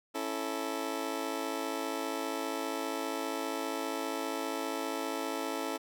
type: chord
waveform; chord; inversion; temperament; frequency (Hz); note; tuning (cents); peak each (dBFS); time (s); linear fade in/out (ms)
20% pulse; A major; first; just; 275 / 330 / 440; C#4 / E4 / A4; -14 / +2 / 0; -33; 0.14-5.78; 20
effects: none